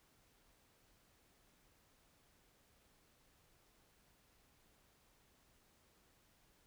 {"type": "silence", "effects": ["pink hiss -72 dBFS RMS until 6.66 s"]}